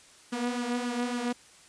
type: tone with flanger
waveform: sawtooth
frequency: 242.9 Hz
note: B3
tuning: 29 cents flat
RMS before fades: -31 dBFS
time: 0.32-1.33 s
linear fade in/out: 10 ms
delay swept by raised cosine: 0.62 to 4.22 ms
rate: 3.6 Hz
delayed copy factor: +0.55
effects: white hiss -55 dBFS RMS until 1.68 s + resampled to 22050 Hz